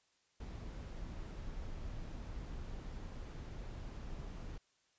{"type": "noise", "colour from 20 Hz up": "brown", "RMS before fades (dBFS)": -45, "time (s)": [0.4, 4.58], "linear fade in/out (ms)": 5, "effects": ["white hiss -75 dBFS RMS until 4.98 s", "resampled to 16000 Hz"]}